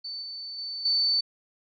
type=tone with level steps; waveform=sine; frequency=4521 Hz; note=C#8; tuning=33 cents sharp; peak=-33 / -35 / -32 / -21 dBFS; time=0.04-1.21 s; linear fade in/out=10 ms; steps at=0.22 / 0.58 / 0.85 s; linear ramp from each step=5 ms; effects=none

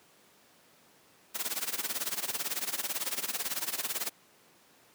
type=noise with tremolo; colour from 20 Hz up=white; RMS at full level=-31 dBFS; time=1.34-4.1 s; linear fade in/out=20 ms; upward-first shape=sine; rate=18 Hz; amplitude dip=85%; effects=pink hiss -61 dBFS RMS until 4.94 s + high-pass 200 Hz 12 dB/octave

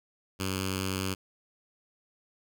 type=tone with notch filter; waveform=5% pulse; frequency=95 Hz; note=F#2; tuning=46 cents sharp; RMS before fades=-32 dBFS; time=0.39-1.15 s; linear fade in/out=20 ms; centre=720 Hz; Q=0.53; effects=none

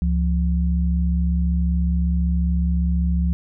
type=tone pair together; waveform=sine; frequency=69.29 / 174.61 Hz; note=C#2 / F3; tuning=0 / 0 cents; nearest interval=octave + major third; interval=1600 cents; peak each=-18 / -22 dBFS; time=0.02-3.33 s; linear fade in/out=0 ms; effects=none

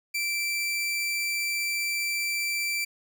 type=tone; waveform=sawtooth; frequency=2339 Hz; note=D7; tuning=8 cents flat; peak=-23 dBFS; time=0.14-2.85 s; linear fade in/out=10 ms; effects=none

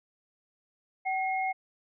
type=tone pair together; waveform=sine; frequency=761 / 2152 Hz; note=F#5 / C7; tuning=+48 / +48 cents; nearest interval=octave + tritone; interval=1800 cents; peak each=-28 / -33 dBFS; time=1.05-1.53 s; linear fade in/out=20 ms; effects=none

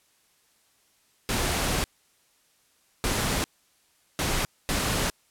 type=noise bursts at uneven times; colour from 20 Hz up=pink; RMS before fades=-26 dBFS; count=4; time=1.29-1.84 / 3.04-3.44 / 4.19-4.45 / 4.69-5.1 s; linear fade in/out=0 ms; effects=white hiss -65 dBFS RMS until 5.3 s + low-pass 12000 Hz 12 dB/octave

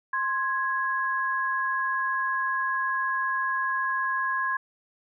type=tone pair together; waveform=sine; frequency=1053.5 / 1661.2 Hz; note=C6 / G#6; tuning=+12 / 0 cents; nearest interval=minor sixth; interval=788 cents; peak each=-27 dBFS; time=0.13-4.57 s; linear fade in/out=5 ms; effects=none

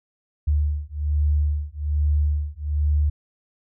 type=beating tone pair; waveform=sine; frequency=73.6 / 74.8 Hz; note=D2 / D2; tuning=+4 / +32 cents; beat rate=1.2 Hz; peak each=-22 dBFS; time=0.47-3.1 s; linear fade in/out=10 ms; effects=none

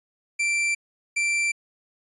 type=tone pair in turn; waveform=45% pulse; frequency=2349 / 2349 Hz; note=D7 / D7; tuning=0 / 0 cents; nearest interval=unison; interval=0 cents; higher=neither; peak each=-21 dBFS; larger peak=neither; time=0.39-0.75 / 1.16-1.52 s; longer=neither; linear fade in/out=10 ms; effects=resampled to 24000 Hz

